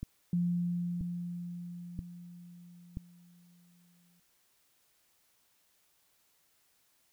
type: click train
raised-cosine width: 5 ms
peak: -25 dBFS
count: 4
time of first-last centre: 0.03-2.971 s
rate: 1.02 Hz
type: tone with exponential decay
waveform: sine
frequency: 174.61 Hz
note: F3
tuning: in tune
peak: -26 dBFS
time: 0.33-4.2 s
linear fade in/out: 2 ms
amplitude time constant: 840 ms
effects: white hiss -71 dBFS RMS until 7.12 s